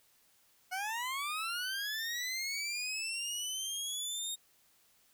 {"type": "linear sweep", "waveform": "20% pulse", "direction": "up", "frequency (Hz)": [722, 3729], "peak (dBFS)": -30, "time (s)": [0.71, 4.36], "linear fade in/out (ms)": 20, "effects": ["white hiss -68 dBFS RMS until 5.13 s"]}